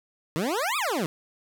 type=exponential two-way sweep; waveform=20% pulse; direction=up then down; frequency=147.2 to 1300 to 147.2 Hz; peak=-20 dBFS; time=0.36-1.06 s; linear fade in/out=0 ms; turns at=0.77 s; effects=none